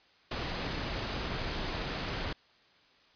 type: noise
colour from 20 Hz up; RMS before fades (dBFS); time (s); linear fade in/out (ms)
pink; -35; 0.31-2.33; 5
effects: white hiss -63 dBFS RMS until 3.15 s + resampled to 11025 Hz